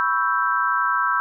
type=chord; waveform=sine; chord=C# half-diminished seventh; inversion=third; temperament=equal; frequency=987.8 / 1108.7 / 1318.5 / 1568 Hz; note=B5 / C#6 / E6 / G6; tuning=0 / 0 / 0 / 0 cents; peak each=-25 / -25 / -22 / -23 dBFS; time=0-1.2 s; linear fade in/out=0 ms; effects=none